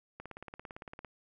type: click train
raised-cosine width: 0.5 ms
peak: -29 dBFS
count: 16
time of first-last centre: 0.2-1.047 s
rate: 17.7 Hz
effects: none